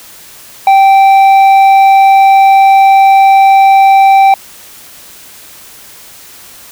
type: tone with tanh clipping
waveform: sine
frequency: 780 Hz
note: G5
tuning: 9 cents flat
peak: -3 dBFS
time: 0.67-4.34 s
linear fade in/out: 2 ms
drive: 7 dB
effects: white hiss -34 dBFS RMS until 6.71 s